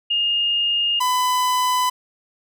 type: tone pair in turn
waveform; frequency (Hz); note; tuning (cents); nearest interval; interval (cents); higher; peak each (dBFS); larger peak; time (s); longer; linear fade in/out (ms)
sine / 45% pulse; 2835 / 1002.3; F7 / B5; +25 / +25; octave + tritone; 1800; first; -17; neither; 0.1-1 / 1-1.9; neither; 10
effects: none

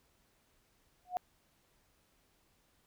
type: tone with exponential growth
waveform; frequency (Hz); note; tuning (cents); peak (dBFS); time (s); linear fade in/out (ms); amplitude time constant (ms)
sine; 724; F#5; -38; -27; 1.05-1.17; 0; 25
effects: pink hiss -72 dBFS RMS until 2.86 s

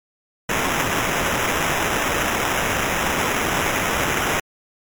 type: noise with sample-and-hold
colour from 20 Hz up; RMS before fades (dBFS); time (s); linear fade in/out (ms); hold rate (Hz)
blue; -21; 0.49-4.4; 5; 4410
effects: MP3 96 kbps

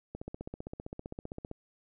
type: click train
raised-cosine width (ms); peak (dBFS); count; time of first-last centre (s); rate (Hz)
2; -26; 22; 0.15-1.514; 15.4
effects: none

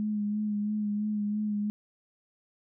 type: tone with vibrato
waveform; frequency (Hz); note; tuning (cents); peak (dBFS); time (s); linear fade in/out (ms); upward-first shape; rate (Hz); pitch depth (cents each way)
sine; 209.5; G#3; +15; -27; 0-1.7; 0; sine; 3; 27
effects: none

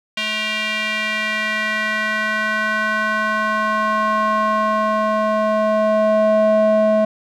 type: tone with band-pass filter sweep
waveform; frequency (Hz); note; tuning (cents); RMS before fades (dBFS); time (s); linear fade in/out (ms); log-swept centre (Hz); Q
square; 215.1; A3; -39; -18; 0.17-7.05; 5; 2800 to 570; 2.8
effects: none

